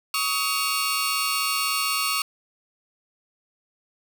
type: tone cluster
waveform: sawtooth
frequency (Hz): 1127 / 1263 / 2772 / 4424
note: C#6 / D#6 / F7 / C#8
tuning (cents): +28 / +26 / -14 / -4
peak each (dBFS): -25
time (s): 0.14-2.22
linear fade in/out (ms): 2
effects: none